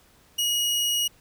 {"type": "tone", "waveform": "sawtooth", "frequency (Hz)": 2894, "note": "F#7", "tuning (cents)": -39, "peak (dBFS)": -19, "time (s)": [0.38, 1.08], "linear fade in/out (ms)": 10, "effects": ["pink hiss -58 dBFS RMS until 1.2 s"]}